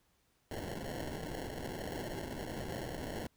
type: noise with sample-and-hold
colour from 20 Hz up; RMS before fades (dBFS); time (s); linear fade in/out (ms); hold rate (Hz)
blue; -41; 0.51-3.27; 2; 1225
effects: pink hiss -74 dBFS RMS until 3.36 s